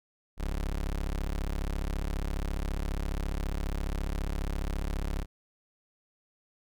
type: tone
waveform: 30% pulse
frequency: 34.65 Hz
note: C#1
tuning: in tune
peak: -27 dBFS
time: 0.37-5.26 s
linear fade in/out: 50 ms
effects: none